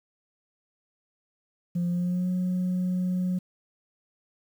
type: tone with pitch glide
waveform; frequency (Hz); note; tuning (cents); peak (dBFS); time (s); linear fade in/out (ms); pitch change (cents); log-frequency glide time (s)
sine; 174.61 to 182.13; F3 to F#3; 0 to -27; -22; 1.75-3.39; 10; +73; 1.88-2.28
effects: tanh soft clip ceiling -22 dBFS + 9-bit